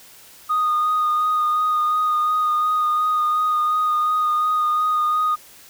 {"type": "tone with vibrato", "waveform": "sine", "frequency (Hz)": 1235, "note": "D#6", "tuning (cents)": -13, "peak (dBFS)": -15, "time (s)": [0.49, 5.36], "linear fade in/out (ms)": 20, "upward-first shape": "sine", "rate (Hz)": 2.8, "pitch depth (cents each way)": 15, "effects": ["tanh soft clip ceiling -14 dBFS", "white hiss -46 dBFS RMS until 5.69 s"]}